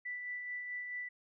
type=tone with tremolo; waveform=sine; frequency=1975.5 Hz; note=B6; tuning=in tune; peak=-37 dBFS; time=0.05-1.09 s; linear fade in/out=10 ms; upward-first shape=sine; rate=4.6 Hz; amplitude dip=35%; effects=none